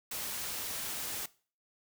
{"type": "noise", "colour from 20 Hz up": "white", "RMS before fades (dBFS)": -38, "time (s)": [0.11, 1.26], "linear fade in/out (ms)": 5, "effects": ["noise-tail reverb RT60 0.4 s tail -20 dB re dry"]}